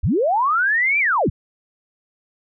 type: linear two-way sweep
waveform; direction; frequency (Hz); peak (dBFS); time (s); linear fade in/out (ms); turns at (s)
sine; up then down; 40.62 to 2394 to 40.62; -15; 0.03-1.3; 10; 0.99
effects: none